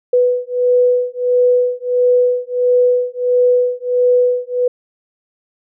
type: beating tone pair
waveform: sine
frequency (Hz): 493.9 / 495.4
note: B4 / B4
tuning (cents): 0 / +5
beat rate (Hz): 1.5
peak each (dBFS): -14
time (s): 0.13-4.68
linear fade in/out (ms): 5
effects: none